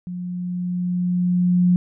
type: tone with level ramp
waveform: sine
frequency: 178.7 Hz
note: F3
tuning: 40 cents sharp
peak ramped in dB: -27 to -12 dBFS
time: 0.07-1.76 s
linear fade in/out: 0 ms
effects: none